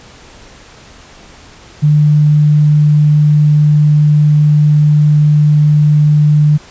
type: tone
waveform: sine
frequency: 149.6 Hz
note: D3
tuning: 32 cents sharp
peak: -5 dBFS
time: 1.82-6.58 s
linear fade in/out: 20 ms
effects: pink hiss -38 dBFS RMS until 6.7 s + resampled to 16000 Hz